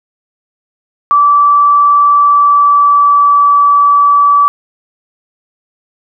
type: tone with pitch glide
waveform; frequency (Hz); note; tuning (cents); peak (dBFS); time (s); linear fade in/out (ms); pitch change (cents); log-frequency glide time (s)
sine; 1159 to 1151; D6 to D6; -23 to -35; -4; 1.11-4.48; 0; -12; 2.13-3.57
effects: none